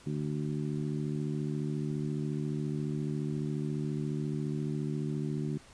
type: harmonic tone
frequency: 74.4 Hz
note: D2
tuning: 23 cents sharp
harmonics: 2 / 3 / 4 / 5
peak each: -33 / -37 / -39 / -41 dBFS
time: 0.06-5.58 s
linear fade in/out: 10 ms
effects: pink hiss -56 dBFS RMS until 5.73 s + resampled to 22050 Hz